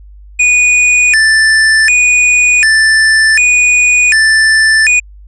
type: tone with vibrato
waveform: square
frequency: 2085 Hz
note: C7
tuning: 7 cents flat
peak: -6 dBFS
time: 0.39-5 s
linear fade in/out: 10 ms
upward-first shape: square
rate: 0.67 Hz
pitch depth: 290 cents each way
effects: added 50 Hz sine -32 dBFS peak until 5.27 s + resampled to 22050 Hz